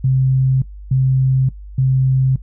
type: tone bursts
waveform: sine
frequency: 131.6 Hz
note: C3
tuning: 10 cents sharp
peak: -11 dBFS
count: 3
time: 0.04-2.36 s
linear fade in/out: 5 ms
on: 580 ms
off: 290 ms
effects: noise-tail reverb RT60 0.1 s tail -20 dB re dry + added 50 Hz sine -31 dBFS peak until 2.42 s